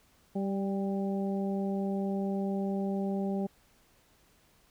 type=harmonic tone with a mistuned harmonic; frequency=195.6 Hz; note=G3; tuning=4 cents flat; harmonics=1 / 2 / 3 / 4; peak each=-30 / -36 / -40 / -42 dBFS; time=0.35-3.47 s; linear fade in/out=10 ms; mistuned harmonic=4; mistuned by=+20 cents; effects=pink hiss -65 dBFS RMS until 4.7 s